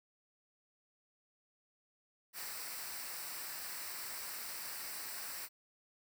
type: noise with comb filter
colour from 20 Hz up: white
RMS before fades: -44 dBFS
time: 2.33-5.49 s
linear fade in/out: 50 ms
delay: 0.3 ms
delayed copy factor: -0.6
effects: none